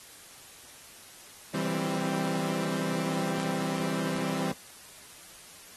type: chord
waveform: sawtooth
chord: C major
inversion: first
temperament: equal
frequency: 164.81 / 196 / 261.6 Hz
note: E3 / G3 / C4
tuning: 0 / 0 / 0 cents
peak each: -30 dBFS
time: 1.54-4.52 s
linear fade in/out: 5 ms
effects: white hiss -50 dBFS RMS until 5.76 s + AAC 32 kbps